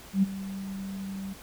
sine tone with ADSR envelope, 194.1 Hz, G3, 17 cents flat, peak -17 dBFS, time 0.13-1.34 s, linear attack 97 ms, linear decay 23 ms, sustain -16 dB, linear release 18 ms, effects pink hiss -48 dBFS RMS until 1.42 s

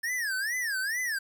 square tone with vibrato, 1748 Hz, A6, 12 cents flat, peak -29 dBFS, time 0.03-1.19 s, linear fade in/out 10 ms, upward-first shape sine, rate 2.3 Hz, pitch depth 250 cents each way, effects 10-bit

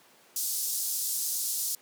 white band-pass noise, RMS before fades -31 dBFS, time 0.36-1.75 s, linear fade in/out 2 ms, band 4900 to 15000 Hz, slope 24 dB/octave, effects pink hiss -58 dBFS RMS until 1.81 s + high-pass 300 Hz 12 dB/octave

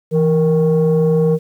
sine tone pair together, 164.81 / 466.7 Hz, E3 / A#4, 0 / +2 cents, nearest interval octave + tritone, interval 1802 cents, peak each -12 dBFS, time 0.11-1.39 s, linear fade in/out 50 ms, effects tanh soft clip ceiling -7 dBFS + 8-bit

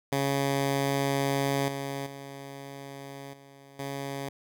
10% pulse tone with level steps, 138.59 Hz, C#3, in tune, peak -17 / -24 / -32 / -42 / -25 dBFS, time 0.12-4.29 s, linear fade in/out 5 ms, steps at 1.68 / 2.06 / 3.33 / 3.79 s, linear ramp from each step 5 ms, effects none

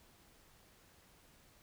silence, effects pink hiss -65 dBFS RMS until 1.62 s

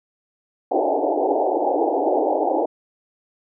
white band-pass noise, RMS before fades -20 dBFS, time 0.71-2.66 s, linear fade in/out 10 ms, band 280 to 850 Hz, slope 96 dB/octave, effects none

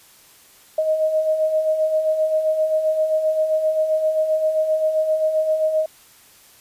sine beating tone pair, 620 / 627.6 Hz, D#5 / D#5, -6 / +15 cents, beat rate 7.6 Hz, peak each -26 / -17 dBFS, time 0.78-5.86 s, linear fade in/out 5 ms, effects white hiss -50 dBFS RMS until 6.6 s + resampled to 32000 Hz

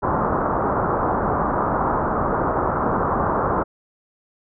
white low-pass noise, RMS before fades -21 dBFS, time 0.02-3.64 s, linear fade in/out 20 ms, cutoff 1300 Hz, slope 48 dB/octave, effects none

